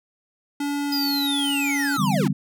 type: tone with pitch glide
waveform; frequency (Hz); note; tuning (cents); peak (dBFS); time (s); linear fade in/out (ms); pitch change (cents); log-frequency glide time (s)
square; 286.3 to 281.7; D4 to C#4; -44 to +28; -24; 0.6-1.97; 5; -28; 0.88-0.97
type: linear sweep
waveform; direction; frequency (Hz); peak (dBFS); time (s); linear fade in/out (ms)
square; down; 5000 to 233.1; -24; 0.92-2.28; 5
type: chord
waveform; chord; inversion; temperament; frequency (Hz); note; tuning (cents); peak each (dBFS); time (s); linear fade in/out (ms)
sine; E minor seventh; third; equal with one note detuned; 146.83 / 164.81 / 196 / 251.3; D3 / E3 / G3 / B3; 0 / 0 / 0 / +30; -25 / -27 / -22 / -27; 1.98-2.33; 10
effects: none